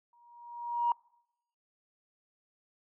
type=tone with exponential growth; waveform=sine; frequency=950 Hz; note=A#5; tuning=33 cents sharp; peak=-22 dBFS; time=0.13-0.92 s; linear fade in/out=2 ms; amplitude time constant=170 ms; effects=noise-tail reverb RT60 0.8 s tail -26 dB re dry + tanh soft clip ceiling -18 dBFS